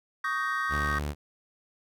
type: chord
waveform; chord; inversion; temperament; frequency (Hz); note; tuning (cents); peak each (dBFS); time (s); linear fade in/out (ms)
triangle; Eb dominant seventh; third; just; 1120.1 / 1244.5 / 1555.6 / 1866.8; Db6 / Eb6 / G6 / Bb6; +18 / 0 / -14 / +2; -31; 0.24-0.99; 5
type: tone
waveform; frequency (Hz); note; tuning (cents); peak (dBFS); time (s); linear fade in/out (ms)
sawtooth; 73.42; D2; 0; -26; 0.69-1.15; 50
effects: none